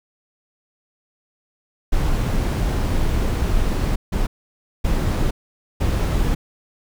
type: noise bursts at uneven times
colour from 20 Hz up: brown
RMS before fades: -19 dBFS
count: 4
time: 1.92-3.96 / 4.12-4.27 / 4.84-5.31 / 5.8-6.35 s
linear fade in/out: 10 ms
effects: none